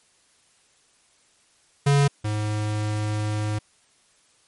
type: tone pair in turn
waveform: square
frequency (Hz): 141.6 / 106.08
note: C#3 / G#2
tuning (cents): +37 / +37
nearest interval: perfect fourth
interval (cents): 500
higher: first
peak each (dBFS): -16 / -24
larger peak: first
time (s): 1.86-2.08 / 2.24-3.59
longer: second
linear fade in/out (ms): 10
effects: white hiss -61 dBFS RMS until 4.47 s + MP3 48 kbps